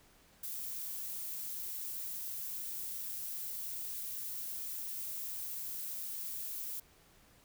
violet noise, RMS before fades -41 dBFS, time 0.43-6.8 s, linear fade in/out 5 ms, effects pink hiss -64 dBFS RMS until 7.44 s

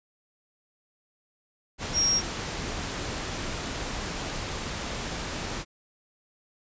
sine tone in noise, 5600 Hz, F8, 4 cents sharp, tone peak -21 dBFS, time 1.93-2.22 s, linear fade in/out 50 ms, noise pink, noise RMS -33 dBFS, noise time 1.78-5.65 s, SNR +9 dB, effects resampled to 16000 Hz

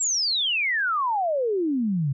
sine exponential sweep, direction down, 7730 to 130 Hz, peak -21 dBFS, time 0-2.13 s, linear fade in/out 10 ms, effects none

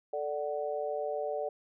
sine chord, D major, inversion second, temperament equal with one note detuned, 440 / 587.3 / 746.4 Hz, A4 / D5 / F#5, 0 / 0 / +15 cents, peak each -36 / -34 / -38 dBFS, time 0.13-1.49 s, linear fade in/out 5 ms, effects none

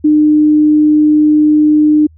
sine tone, 302.7 Hz, D#4, 48 cents flat, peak -5 dBFS, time 0.04-2.07 s, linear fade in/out 10 ms, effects added 79 Hz sine -39 dBFS peak until 2.17 s

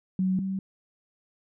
sine tone pair in turn, 187.2 / 191.8 Hz, F#3 / G3, +20 / -37 cents, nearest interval unison, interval 43 cents, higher second, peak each -22 / -27 dBFS, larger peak first, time 0.19-0.39 / 0.39-0.59 s, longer neither, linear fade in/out 2 ms, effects none

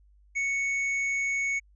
triangle tone with tanh clipping, 2217 Hz, C#7, in tune, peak -27 dBFS, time 0.35-1.6 s, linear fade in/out 20 ms, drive 11 dB, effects added 50 Hz sine -56 dBFS peak until 1.75 s + resampled to 22050 Hz

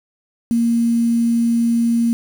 sine tone with quantisation, 233.1 Hz, A#3, in tune, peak -13 dBFS, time 0.51-2.13 s, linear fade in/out 0 ms, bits 6, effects none

